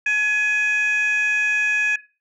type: tone pair together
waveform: sine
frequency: 1689 / 2505 Hz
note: G#6 / D#7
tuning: +29 / +11 cents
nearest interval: perfect fifth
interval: 682 cents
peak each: -18 dBFS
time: 0.06-1.96 s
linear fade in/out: 5 ms
effects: noise-tail reverb RT60 0.3 s tail -18 dB re dry + tanh soft clip ceiling -14 dBFS